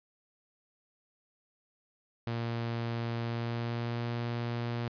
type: tone with pitch glide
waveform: sawtooth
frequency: 116.7 to 118.6 Hz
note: A#2 to A#2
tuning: +2 to +30 cents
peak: -28 dBFS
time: 2.27-4.88 s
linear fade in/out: 0 ms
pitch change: +28 cents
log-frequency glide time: 3.2-4.09 s
effects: resampled to 11025 Hz